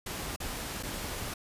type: noise with dropouts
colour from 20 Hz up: pink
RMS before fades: -37 dBFS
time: 0.06-1.34 s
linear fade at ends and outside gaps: 5 ms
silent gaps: 0.362-0.401 / 0.828-0.832 s
effects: resampled to 32000 Hz